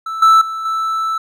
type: tone with level steps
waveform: triangle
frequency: 1318.5 Hz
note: E6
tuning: in tune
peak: -19 / -4 / -19 / -14 dBFS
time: 0.06-1.18 s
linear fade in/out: 5 ms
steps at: 0.22 / 0.41 / 0.65 s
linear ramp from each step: 5 ms
effects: none